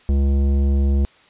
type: tone with tanh clipping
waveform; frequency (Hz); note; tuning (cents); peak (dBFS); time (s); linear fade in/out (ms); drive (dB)
sine; 69.3; C#2; 0; -16; 0.09-1.05; 0; 13
effects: white hiss -52 dBFS RMS until 1.29 s + resampled to 8000 Hz